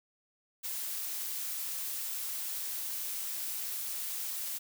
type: noise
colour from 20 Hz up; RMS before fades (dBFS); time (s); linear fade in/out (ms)
blue; -37; 0.63-4.59; 20
effects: none